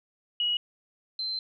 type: tone pair in turn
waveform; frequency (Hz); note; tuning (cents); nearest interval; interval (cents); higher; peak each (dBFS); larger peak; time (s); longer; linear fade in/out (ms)
sine; 2908 / 4102; F#7 / C8; -31 / -35; tritone; 596; second; -24 / -29; first; 0.4-0.57 / 1.19-1.39; second; 2
effects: none